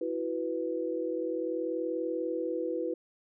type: chord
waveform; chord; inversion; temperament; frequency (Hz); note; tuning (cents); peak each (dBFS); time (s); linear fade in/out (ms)
sine; E suspended second; none; equal; 329.6 / 370 / 493.9; E4 / F#4 / B4; 0 / 0 / 0; -34 / -36 / -33; 0.01-2.94; 5
effects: none